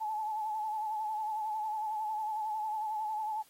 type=tone with vibrato; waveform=sine; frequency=861 Hz; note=A5; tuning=38 cents flat; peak=-32 dBFS; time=0-3.43 s; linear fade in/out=20 ms; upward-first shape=sine; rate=11 Hz; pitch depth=45 cents each way; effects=white hiss -63 dBFS RMS until 3.49 s + AAC 48 kbps